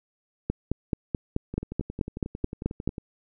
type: two click trains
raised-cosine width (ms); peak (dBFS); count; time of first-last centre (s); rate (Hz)
3; -21 / -12; 17 / 12; 1.54-2.981 / 0.5-2.876; 11.1 / 4.63
effects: none